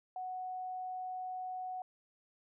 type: tone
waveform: sine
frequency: 740 Hz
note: F#5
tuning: in tune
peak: -38 dBFS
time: 0.16-1.82 s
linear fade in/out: 2 ms
effects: none